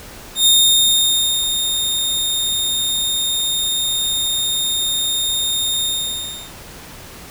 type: tone with ADSR envelope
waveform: sawtooth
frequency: 3669 Hz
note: A#7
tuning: 28 cents flat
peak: -6 dBFS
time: 0.35-6.53 s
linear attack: 110 ms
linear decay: 970 ms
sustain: -8 dB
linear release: 690 ms
effects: pink hiss -37 dBFS RMS until 7.3 s